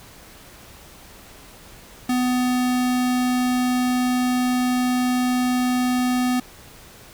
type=tone; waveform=square; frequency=250 Hz; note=B3; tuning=21 cents sharp; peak=-19 dBFS; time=2.09-6.4 s; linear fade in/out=5 ms; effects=pink hiss -45 dBFS RMS until 7.13 s